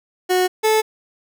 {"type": "tone pair in turn", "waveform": "30% pulse", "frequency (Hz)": [366.4, 435.7], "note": ["F#4", "A4"], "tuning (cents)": [-17, -17], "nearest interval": "minor third", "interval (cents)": 300, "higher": "second", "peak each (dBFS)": [-12, -11], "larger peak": "second", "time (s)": [[0.29, 0.48], [0.63, 0.82]], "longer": "neither", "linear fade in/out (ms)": 20, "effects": []}